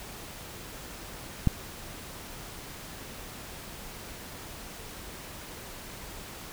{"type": "click", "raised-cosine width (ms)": 5, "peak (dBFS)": -9, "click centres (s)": 1.473, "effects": ["pink hiss -43 dBFS RMS until 6.52 s"]}